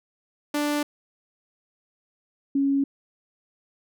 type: tone pair in turn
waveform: sawtooth / sine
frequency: 294 / 276.8 Hz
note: D4 / C#4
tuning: +2 / -2 cents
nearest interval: minor second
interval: 104 cents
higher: first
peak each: -19 dBFS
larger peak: neither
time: 0.54-0.83 / 2.55-2.84 s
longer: neither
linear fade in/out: 5 ms
effects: none